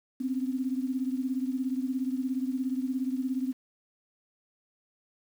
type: beating tone pair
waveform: sine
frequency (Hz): 255.9 / 272.9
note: C4 / C#4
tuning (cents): -38 / -27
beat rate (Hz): 17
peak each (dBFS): -29 / -33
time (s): 0.2-3.53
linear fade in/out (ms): 10
effects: 9-bit